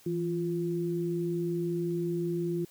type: tone pair together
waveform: sine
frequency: 166.43 / 347 Hz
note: E3 / F4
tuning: +17 / -11 cents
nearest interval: octave + minor second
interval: 1272 cents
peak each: -32 / -30 dBFS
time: 0.06-2.65 s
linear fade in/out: 5 ms
effects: white hiss -58 dBFS RMS until 2.7 s